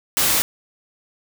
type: noise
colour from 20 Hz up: white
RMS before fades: -18 dBFS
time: 0.17-0.42 s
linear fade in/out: 0 ms
effects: none